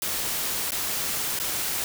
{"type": "noise with dropouts", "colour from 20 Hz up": "white", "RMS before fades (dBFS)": -28, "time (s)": [0.02, 1.84], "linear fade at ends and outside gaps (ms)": 1, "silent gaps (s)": [[0.707, 0.719], [1.389, 1.399]], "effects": []}